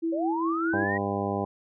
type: tone with tremolo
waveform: sine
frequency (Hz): 329.6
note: E4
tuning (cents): 0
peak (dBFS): -24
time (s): 0.02-0.85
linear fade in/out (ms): 20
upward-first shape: sine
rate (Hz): 4.9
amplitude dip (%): 40
type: linear sweep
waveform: sine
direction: up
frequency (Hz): 538 to 1920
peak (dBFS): -28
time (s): 0.12-0.98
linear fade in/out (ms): 10
type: harmonic tone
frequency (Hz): 100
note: G2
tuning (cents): +35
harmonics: 1 / 2 / 3 / 4 / 5 / 6 / 7 / 8 / 10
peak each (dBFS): -35 / -32 / -35 / -33 / -36 / -35 / -37 / -33 / -37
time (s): 0.73-1.45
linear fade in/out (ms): 5
effects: none